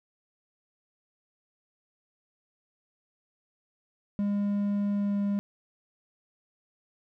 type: tone with pitch glide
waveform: triangle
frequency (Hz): 203.1 to 201.8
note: G#3 to G#3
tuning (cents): -38 to -49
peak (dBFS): -23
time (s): 4.19-5.39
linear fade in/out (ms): 0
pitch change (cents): -11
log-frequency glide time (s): 4.93-5.2
effects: none

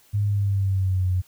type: tone with pitch glide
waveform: sine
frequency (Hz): 102.7 to 91.5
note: G#2 to F#2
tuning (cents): -19 to -19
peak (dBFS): -19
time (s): 0.13-1.22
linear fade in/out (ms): 20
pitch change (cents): -200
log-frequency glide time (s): 0.26-1.09
effects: white hiss -57 dBFS RMS until 1.27 s

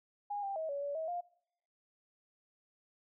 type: tone with pitch steps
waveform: sine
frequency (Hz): 819 / 790 / 638 / 565 / 571 / 641 / 703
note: G#5 / G5 / D#5 / C#5 / D5 / E5 / F5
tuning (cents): -24 / +13 / +43 / +33 / -49 / -49 / +11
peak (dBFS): -35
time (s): 0.3-1.21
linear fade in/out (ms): 10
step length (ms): 130
effects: noise-tail reverb RT60 0.7 s tail -23 dB re dry

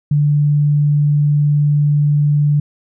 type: tone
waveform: sine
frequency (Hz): 146.83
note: D3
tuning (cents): 0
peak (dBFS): -10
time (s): 0.11-2.6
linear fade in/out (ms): 5
effects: none

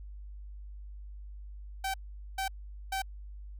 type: tone bursts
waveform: sawtooth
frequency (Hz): 772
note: G5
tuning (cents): -27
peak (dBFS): -27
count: 3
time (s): 1.84-3.02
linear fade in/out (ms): 5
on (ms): 100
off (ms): 440
effects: added 50 Hz sine -42 dBFS peak until 3.59 s

